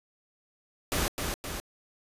pink noise with echo, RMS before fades -28 dBFS, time 0.92-1.08 s, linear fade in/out 0 ms, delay 260 ms, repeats 2, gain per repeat -4 dB, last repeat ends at 1.6 s, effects resampled to 32000 Hz

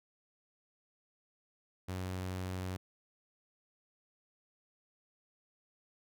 sawtooth tone, 92.5 Hz, F#2, in tune, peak -33 dBFS, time 1.88-2.77 s, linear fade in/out 10 ms, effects none

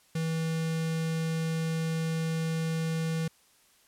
square tone with notch filter, 162 Hz, E3, 30 cents flat, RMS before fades -30 dBFS, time 0.15-3.28 s, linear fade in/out 5 ms, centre 910 Hz, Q 1.6, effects white hiss -63 dBFS RMS until 3.87 s + low-pass 12000 Hz 12 dB/octave

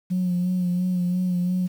sine tone with vibrato, 180.2 Hz, F#3, 45 cents flat, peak -19 dBFS, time 0.1-1.68 s, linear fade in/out 20 ms, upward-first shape sine, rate 2.9 Hz, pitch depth 32 cents each way, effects tanh soft clip ceiling -17 dBFS + 8-bit

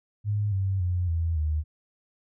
sine tone with pitch steps, 103.83 / 96.32 / 89.35 / 82.89 / 76.89 Hz, G#2 / G2 / F2 / E2 / D#2, 0 / -30 / +40 / +10 / -20 cents, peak -23 dBFS, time 0.24-1.64 s, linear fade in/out 50 ms, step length 280 ms, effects none

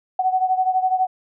sine beating tone pair, 744 / 756 Hz, F#5 / F#5, +9 / +37 cents, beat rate 12 Hz, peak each -18 / -22 dBFS, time 0.19-1.07 s, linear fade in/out 5 ms, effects none

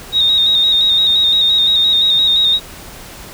sine tone with vibrato, 3729 Hz, A#7, in tune, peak -9 dBFS, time 0.12-2.6 s, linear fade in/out 50 ms, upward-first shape square, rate 5.8 Hz, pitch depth 31 cents each way, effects pink hiss -34 dBFS RMS until 3.33 s

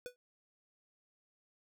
square tone with exponential decay, 493.9 Hz, B4, in tune, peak -38 dBFS, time 0.06-0.16 s, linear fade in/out 0 ms, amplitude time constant 20 ms, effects none

